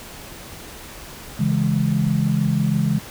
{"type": "chord", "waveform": "sine", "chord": "C# minor", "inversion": "none", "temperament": "equal", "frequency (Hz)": [138.59, 164.81, 207.7], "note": ["C#3", "E3", "G#3"], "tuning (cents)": [0, 0, 0], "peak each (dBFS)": -21, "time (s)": [1.39, 2.99], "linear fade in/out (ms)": 10, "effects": ["pink hiss -38 dBFS RMS until 3.1 s"]}